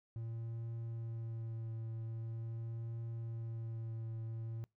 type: tone with vibrato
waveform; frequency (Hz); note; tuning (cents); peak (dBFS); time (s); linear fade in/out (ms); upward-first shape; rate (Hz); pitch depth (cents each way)
triangle; 114; A#2; -38; -38; 0.16-4.64; 0; triangle; 0.44; 20
effects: noise-tail reverb RT60 0.2 s tail -25 dB re dry